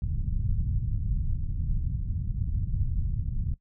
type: low-pass noise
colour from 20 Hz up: pink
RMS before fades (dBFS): -28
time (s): 0.02-3.54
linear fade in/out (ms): 5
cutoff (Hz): 140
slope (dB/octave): 24
effects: noise-tail reverb RT60 0.1 s tail -17 dB re dry